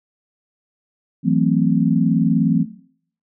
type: chord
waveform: sine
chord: F# half-diminished seventh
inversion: third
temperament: equal with one note detuned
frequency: 164.81 / 185 / 223.6 / 261.6 Hz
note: E3 / F#3 / A3 / C4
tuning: 0 / 0 / +28 / 0 cents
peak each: -19 dBFS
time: 1.23-2.66 s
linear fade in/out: 50 ms
effects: noise-tail reverb RT60 0.6 s tail -17 dB re dry